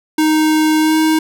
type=tone with pitch glide; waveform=square; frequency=311.1 to 315.1 Hz; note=D#4 to D#4; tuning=0 to +22 cents; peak=-11 dBFS; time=0.18-1.19 s; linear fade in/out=5 ms; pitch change=+22 cents; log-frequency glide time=0.79-0.97 s; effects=none